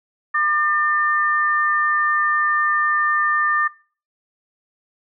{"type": "tone pair together", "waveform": "sine", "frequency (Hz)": [1200, 1798], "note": ["D6", "A6"], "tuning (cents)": [37, 37], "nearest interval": "perfect fifth", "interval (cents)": 700, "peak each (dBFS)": -19, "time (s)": [0.34, 3.68], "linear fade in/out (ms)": 10, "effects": ["noise-tail reverb RT60 0.4 s tail -21 dB re dry"]}